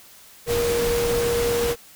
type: tone in noise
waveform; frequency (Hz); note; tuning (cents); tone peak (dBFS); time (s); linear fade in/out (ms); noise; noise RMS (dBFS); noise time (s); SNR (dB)
sine; 472.8; A#4; +24; -20; 0.46-1.76; 50; pink; -27; 0.46-1.76; +4
effects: white hiss -48 dBFS RMS until 1.95 s